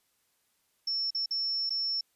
sine tone with dropouts, 5400 Hz, E8, 41 cents sharp, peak -28 dBFS, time 0.87-2.01 s, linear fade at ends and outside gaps 5 ms, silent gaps 1.106-1.147 / 1.26-1.308 / 1.695-1.704 s, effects white hiss -73 dBFS RMS until 2.15 s + resampled to 32000 Hz

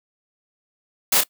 white noise with echo, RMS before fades -17 dBFS, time 1.12-1.21 s, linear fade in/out 5 ms, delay 28 ms, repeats 1, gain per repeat -7 dB, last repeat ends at 1.238 s, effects noise-tail reverb RT60 0.1 s tail -21 dB re dry + high-pass 200 Hz 12 dB/octave

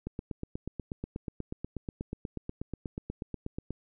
click train, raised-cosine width 3 ms, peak -22 dBFS, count 31, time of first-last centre 0.07-3.706 s, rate 8.25 Hz, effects none

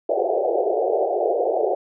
pink band-pass noise, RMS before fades -21 dBFS, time 0.09-1.75 s, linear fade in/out 5 ms, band 360 to 770 Hz, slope 96 dB/octave, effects none

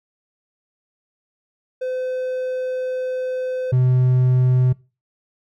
triangle tone pair in turn, 511 / 127.09 Hz, C5 / C3, -41 / -50 cents, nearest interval 2 octaves, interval 2409 cents, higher first, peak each -20 / -11 dBFS, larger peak second, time 1.81-3.72 / 3.72-4.73 s, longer first, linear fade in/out 10 ms, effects noise-tail reverb RT60 0.3 s tail -22 dB re dry

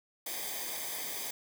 white noise with comb filter, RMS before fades -38 dBFS, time 0.26-1.31 s, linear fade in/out 5 ms, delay 0.72 ms, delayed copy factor -0.75, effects none

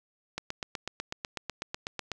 click train, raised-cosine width 0.2 ms, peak -16 dBFS, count 15, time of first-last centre 0.38-2.117 s, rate 8.06 Hz, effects none

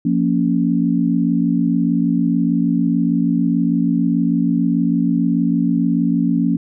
sine chord, Bb minor, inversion second, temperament just, 174.81 / 233.1 / 279.7 Hz, F3 / Bb3 / Db4, +2 / 0 / +16 cents, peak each -18 dBFS, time 0.05-6.57 s, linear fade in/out 5 ms, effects none

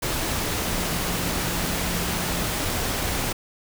sine tone in noise, 175.6 Hz, F3, 10 cents sharp, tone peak -33 dBFS, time 0.66-2.43 s, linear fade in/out 10 ms, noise pink, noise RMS -26 dBFS, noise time 0.02-3.33 s, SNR -10 dB, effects none

